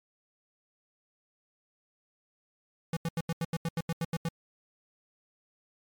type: tone bursts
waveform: square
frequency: 165.7 Hz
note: E3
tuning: 9 cents sharp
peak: -29 dBFS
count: 12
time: 2.93-4.287 s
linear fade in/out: 2 ms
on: 37 ms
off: 83 ms
effects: MP3 96 kbps